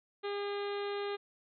harmonic tone, 405.4 Hz, G#4, 42 cents flat, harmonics 1 / 2 / 3 / 4 / 5 / 6 / 7 / 8 / 9 / 10, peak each -35 / -44 / -45 / -49 / -50 / -52 / -54 / -53 / -52 / -53 dBFS, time 0.23-1.17 s, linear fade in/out 20 ms, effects none

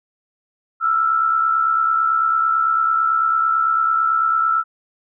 sine tone pair together, 1322 / 1391 Hz, E6 / F6, +5 / -7 cents, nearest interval minor second, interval 88 cents, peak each -15 / -23 dBFS, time 0.8-4.64 s, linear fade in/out 50 ms, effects none

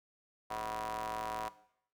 sawtooth ring-modulated tone, 111.8 Hz, A2, 28 cents sharp, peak -30 dBFS, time 0.5-1.49 s, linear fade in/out 10 ms, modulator 861 Hz, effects noise-tail reverb RT60 0.7 s tail -17 dB re dry

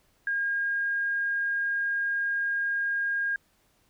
sine tone, 1621 Hz, G#6, 42 cents flat, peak -25 dBFS, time 0.27-3.36 s, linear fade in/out 2 ms, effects pink hiss -67 dBFS RMS until 3.89 s

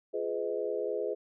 sine chord, F half-diminished seventh, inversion none, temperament just, 349.2 / 419.1 / 502.9 / 628.6 Hz, F4 / Ab4 / Cb5 / Eb5, 0 / +16 / +31 / +18 cents, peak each -39 / -33 / -35 / -38 dBFS, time 0.13-1.15 s, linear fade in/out 20 ms, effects none

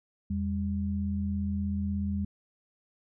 sine tone pair together, 83.5 / 200.3 Hz, E2 / G3, +23 / +38 cents, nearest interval octave + minor third, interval 1515 cents, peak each -31 / -30 dBFS, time 0.3-2.25 s, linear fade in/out 5 ms, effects none

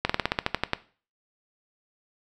slowing click train, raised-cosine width 0.3 ms, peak -6 dBFS, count 11, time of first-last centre 0.05-0.734 s, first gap 45 ms, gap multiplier 1.09, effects noise-tail reverb RT60 0.4 s tail -17 dB re dry

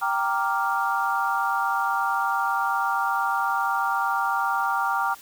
sine chord, G minor seventh, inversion none, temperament equal, 784 / 932.3 / 1174.7 / 1396.9 Hz, G5 / Bb5 / D6 / F6, 0 / 0 / 0 / 0 cents, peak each -27 dBFS, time 0.01-5.15 s, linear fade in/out 20 ms, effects white hiss -47 dBFS RMS until 5.21 s

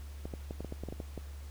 clicks, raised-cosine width 2 ms, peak -26 dBFS, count 11, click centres 0.255 / 0.338 / 0.509 / 0.606 / 0.647 / 0.724 / 0.836 / 0.887 / 0.925 / 1.002 / 1.177 s, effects added 71 Hz sine -42 dBFS peak until 1.5 s + pink hiss -57 dBFS RMS until 1.5 s

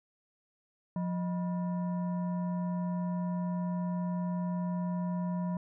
sine tone with frequency modulation, 177.4 Hz, F3, 27 cents sharp, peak -30 dBFS, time 0.96-5.57 s, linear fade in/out 2 ms, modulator 799 Hz, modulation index 0.44, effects none

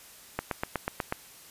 click train, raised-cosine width 0.5 ms, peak -13 dBFS, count 7, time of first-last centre 0.39-1.124 s, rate 8.17 Hz, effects white hiss -51 dBFS RMS until 1.5 s + resampled to 32000 Hz

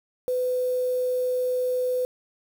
sine tone with quantisation, 502 Hz, B4, 28 cents sharp, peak -22 dBFS, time 0.28-2.05 s, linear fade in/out 0 ms, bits 7, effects none

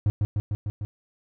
triangle tone with echo, 104.1 Hz, G#2, 5 cents sharp, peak -16 dBFS, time 0.06-0.1 s, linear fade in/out 0 ms, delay 150 ms, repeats 5, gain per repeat -2 dB, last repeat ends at 0.85 s, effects none

